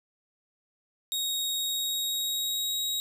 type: tone with pitch glide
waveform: sawtooth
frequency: 3763 to 3805 Hz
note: A#7 to A#7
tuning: +16 to +35 cents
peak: -25 dBFS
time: 1.12-3 s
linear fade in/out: 0 ms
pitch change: +19 cents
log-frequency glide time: 1.56-2.79 s
effects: none